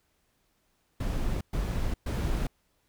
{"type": "noise bursts", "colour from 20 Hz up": "brown", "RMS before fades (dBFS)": -29, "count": 3, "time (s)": [1, 2.47], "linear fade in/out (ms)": 5, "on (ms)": 410, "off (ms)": 120, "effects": ["pink hiss -72 dBFS RMS until 2.88 s"]}